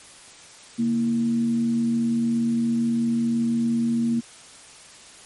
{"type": "tone with frequency modulation", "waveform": "sine", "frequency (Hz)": 232.8, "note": "A#3", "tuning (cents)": -2, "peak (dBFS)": -19, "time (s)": [0.78, 4.21], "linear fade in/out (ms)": 20, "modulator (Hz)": 94.3, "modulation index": 0.3, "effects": ["white hiss -46 dBFS RMS until 5.25 s", "MP3 48 kbps"]}